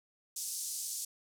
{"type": "band-pass noise", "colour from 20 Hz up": "pink", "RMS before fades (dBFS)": -39, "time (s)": [0.36, 1.05], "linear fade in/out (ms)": 5, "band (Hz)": [5600, 12000], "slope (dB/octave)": 24, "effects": []}